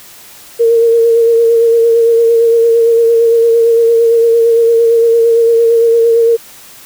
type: tone with vibrato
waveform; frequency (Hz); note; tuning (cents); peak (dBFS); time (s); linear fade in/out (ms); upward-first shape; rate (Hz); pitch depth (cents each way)
sine; 461.4; A#4; -18; -5; 0.59-6.37; 20; sine; 8.8; 25
effects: white hiss -36 dBFS RMS until 6.85 s